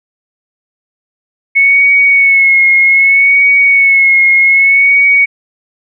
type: tone with vibrato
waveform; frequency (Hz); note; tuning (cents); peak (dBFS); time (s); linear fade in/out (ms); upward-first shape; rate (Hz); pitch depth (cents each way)
sine; 2200; C#7; -14; -4; 1.55-5.26; 20; sine; 0.64; 37
effects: none